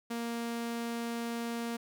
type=tone; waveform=sawtooth; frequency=233.6 Hz; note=A#3; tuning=4 cents sharp; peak=-30 dBFS; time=0.1-1.77 s; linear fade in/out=10 ms; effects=none